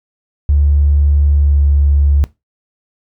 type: tone with pitch glide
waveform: triangle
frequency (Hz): 72.2 to 71.33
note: D2 to D2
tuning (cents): -29 to -50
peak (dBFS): -4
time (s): 0.49-2.24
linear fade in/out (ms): 0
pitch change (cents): -21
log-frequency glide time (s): 1.34-1.6
effects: noise-tail reverb RT60 0.2 s tail -20 dB re dry + tanh soft clip ceiling -5 dBFS